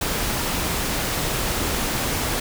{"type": "noise", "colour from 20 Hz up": "pink", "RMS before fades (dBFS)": -24, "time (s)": [0.01, 2.4], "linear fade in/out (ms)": 5, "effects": []}